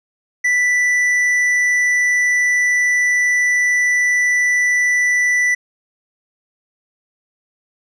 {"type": "tone with tanh clipping", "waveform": "sine", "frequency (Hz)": 1975.5, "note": "B6", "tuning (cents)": 0, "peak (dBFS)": -14, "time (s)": [0.44, 5.55], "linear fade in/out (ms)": 10, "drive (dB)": 7, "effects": []}